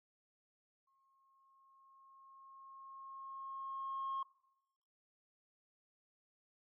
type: tone with exponential growth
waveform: sine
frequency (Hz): 1079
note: C#6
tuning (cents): -47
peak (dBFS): -35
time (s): 0.87-4.23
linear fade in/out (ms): 5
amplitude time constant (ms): 730
effects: noise-tail reverb RT60 0.9 s tail -20 dB re dry + tanh soft clip ceiling -34 dBFS